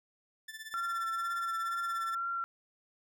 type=tone with tremolo; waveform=sawtooth; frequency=1760 Hz; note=A6; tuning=in tune; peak=-37 dBFS; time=0.48-2.15 s; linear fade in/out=5 ms; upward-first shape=sine; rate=17 Hz; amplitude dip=75%
type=tone with vibrato; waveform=sine; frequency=1363 Hz; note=F6; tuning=43 cents flat; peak=-32 dBFS; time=0.74-2.44 s; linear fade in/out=0 ms; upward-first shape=triangle; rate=2.1 Hz; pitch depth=20 cents each way
effects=none